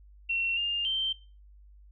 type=tone with pitch steps; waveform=sine; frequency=2722 / 2810 / 3125 Hz; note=F7 / F7 / G7; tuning=-45 / +10 / -6 cents; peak=-26 dBFS; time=0.29-1.13 s; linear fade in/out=10 ms; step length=280 ms; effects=noise-tail reverb RT60 0.3 s tail -18 dB re dry + added 50 Hz sine -51 dBFS peak until 1.91 s